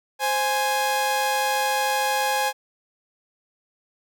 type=tone pair together; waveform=sawtooth; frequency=523.5 / 831 Hz; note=C5 / G#5; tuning=+1 / +1 cents; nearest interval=minor sixth; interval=800 cents; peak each=-23 / -18 dBFS; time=0.19-2.53 s; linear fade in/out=50 ms; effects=none